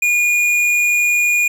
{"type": "tone with tanh clipping", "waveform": "triangle", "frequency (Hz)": 2437, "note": "D#7", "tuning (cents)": -37, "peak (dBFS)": -14, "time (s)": [0.02, 1.48], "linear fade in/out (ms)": 5, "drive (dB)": 16, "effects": []}